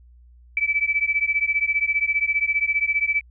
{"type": "beating tone pair", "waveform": "sine", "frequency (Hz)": [2300, 2315], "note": ["D7", "D7"], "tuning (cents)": [-37, -25], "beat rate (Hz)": 15, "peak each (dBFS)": -22, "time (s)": [0.57, 3.21], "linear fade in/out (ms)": 2, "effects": ["added 60 Hz sine -47 dBFS peak until 3.3 s"]}